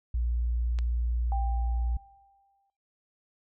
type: tone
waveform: sine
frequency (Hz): 59.1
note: A#1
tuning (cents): +24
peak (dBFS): -25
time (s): 0.14-1.97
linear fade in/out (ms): 5
type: click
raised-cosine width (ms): 0.2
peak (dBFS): -24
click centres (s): 0.788
type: tone with exponential decay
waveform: sine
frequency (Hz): 791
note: G5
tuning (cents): +15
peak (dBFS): -31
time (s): 1.32-2.7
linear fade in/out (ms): 1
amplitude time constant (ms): 300
effects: noise-tail reverb RT60 0.8 s tail -23 dB re dry